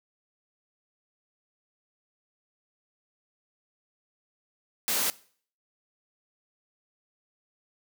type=noise; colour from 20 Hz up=white; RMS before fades=-27 dBFS; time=4.88-5.1 s; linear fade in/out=0 ms; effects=noise-tail reverb RT60 0.5 s tail -20 dB re dry + high-pass 150 Hz 12 dB/octave